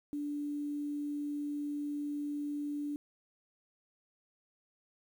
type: tone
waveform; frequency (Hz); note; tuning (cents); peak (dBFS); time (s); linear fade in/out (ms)
sine; 291.7; D4; -12; -34; 0.13-2.96; 0
effects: 10-bit